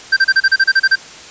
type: tone bursts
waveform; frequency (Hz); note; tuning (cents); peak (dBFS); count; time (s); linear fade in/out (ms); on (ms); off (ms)
square; 1568; G6; 0; -8; 11; 0.12-0.957; 10; 47; 32
effects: white hiss -35 dBFS RMS until 1.3 s + resampled to 16000 Hz